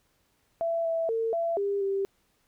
sine tone with pitch steps, 668 / 659 / 452.6 / 672 / 400.7 / 392.2 Hz, E5 / E5 / A4 / E5 / G4 / G4, +23 / -1 / +49 / +33 / +38 / +1 cents, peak -25 dBFS, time 0.61-2.05 s, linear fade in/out 0 ms, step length 240 ms, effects pink hiss -70 dBFS RMS until 2.47 s

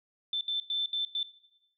sine tone bursts at uneven times, 3539 Hz, A7, 9 cents sharp, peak -28 dBFS, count 5, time 0.33-0.41 / 0.48-0.6 / 0.7-0.86 / 0.93-1.05 / 1.15-1.23 s, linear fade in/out 2 ms, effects noise-tail reverb RT60 0.9 s tail -17 dB re dry

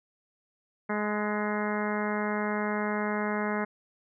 harmonic tone with a mistuned harmonic, 210 Hz, G#3, 19 cents sharp, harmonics 1 / 2 / 3 / 4 / 5 / 6 / 7 / 8 / 9 / 10, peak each -31 / -34 / -36 / -37 / -38 / -39 / -39 / -40 / -41 / -41 dBFS, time 0.89-3.65 s, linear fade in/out 10 ms, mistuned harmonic 5, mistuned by -26 cents, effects none

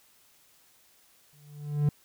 triangle tone with exponential growth, 147 Hz, D3, 2 cents sharp, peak -17 dBFS, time 1.33-1.89 s, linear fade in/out 2 ms, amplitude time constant 120 ms, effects white hiss -62 dBFS RMS until 2.04 s

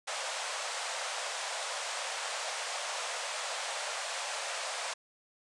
pink band-pass noise, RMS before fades -37 dBFS, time 0.07-4.94 s, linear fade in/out 10 ms, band 540 to 9300 Hz, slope 48 dB/octave, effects resampled to 24000 Hz

